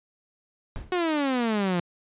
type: noise with exponential decay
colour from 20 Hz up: brown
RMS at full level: -30 dBFS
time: 0.76-1.02 s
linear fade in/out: 0 ms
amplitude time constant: 55 ms
type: exponential sweep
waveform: sawtooth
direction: down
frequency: 370 to 170.3 Hz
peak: -19 dBFS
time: 0.92-1.8 s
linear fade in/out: 2 ms
effects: resampled to 8000 Hz